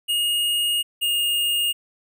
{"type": "tone pair in turn", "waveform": "square", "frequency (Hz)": [2860, 2839], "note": ["F7", "F7"], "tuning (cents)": [41, 28], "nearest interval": "unison", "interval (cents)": 13, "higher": "first", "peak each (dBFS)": -20, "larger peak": "neither", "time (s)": [[0.08, 0.83], [1.01, 1.73]], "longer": "first", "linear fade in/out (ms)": 20, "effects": []}